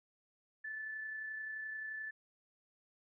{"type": "tone with amplitude modulation", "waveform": "sine", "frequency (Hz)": 1747, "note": "A6", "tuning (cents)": -13, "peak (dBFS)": -39, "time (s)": [0.64, 2.11], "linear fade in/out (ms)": 10, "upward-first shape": "sine", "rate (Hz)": 31.5, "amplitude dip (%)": 30, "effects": []}